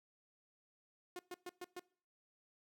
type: tone bursts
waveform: sawtooth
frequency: 358.7 Hz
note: F4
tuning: 46 cents sharp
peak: -40 dBFS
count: 5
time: 1.16-1.795 s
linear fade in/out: 2 ms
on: 31 ms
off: 120 ms
effects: noise-tail reverb RT60 0.5 s tail -23 dB re dry